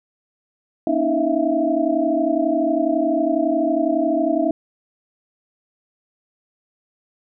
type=tone cluster; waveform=sine; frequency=245 / 289.5 / 319.5 / 648 / 680 Hz; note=B3 / D4 / D#4 / E5 / F5; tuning=-14 / -25 / +46 / -30 / -46 cents; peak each=-28 / -22 / -21 / -22 / -24 dBFS; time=0.87-4.51 s; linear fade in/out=2 ms; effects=none